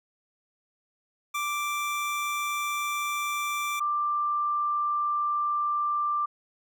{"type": "tone pair in turn", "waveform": ["25% pulse", "sine"], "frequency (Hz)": [1174.7, 1182.2], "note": ["D6", "D6"], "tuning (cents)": [0, 11], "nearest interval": "unison", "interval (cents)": 11, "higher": "second", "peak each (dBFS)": -24, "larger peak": "neither", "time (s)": [[1.34, 3.8], [3.8, 6.26]], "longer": "neither", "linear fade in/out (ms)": 10, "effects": []}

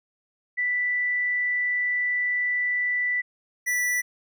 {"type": "tone pair in turn", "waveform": ["sine", "square"], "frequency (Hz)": [1975.5, 1967.2], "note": ["B6", "B6"], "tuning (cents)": [0, -7], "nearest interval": "unison", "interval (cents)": 7, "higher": "first", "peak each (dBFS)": [-22, -23], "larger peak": "first", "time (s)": [[0.57, 3.22], [3.66, 4.02]], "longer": "first", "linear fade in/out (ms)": 20, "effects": []}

